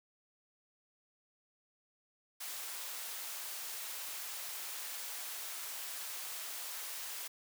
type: high-pass noise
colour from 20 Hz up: white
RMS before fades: -43 dBFS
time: 2.4-7.28 s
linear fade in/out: 10 ms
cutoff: 630 Hz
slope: 12 dB/octave
effects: none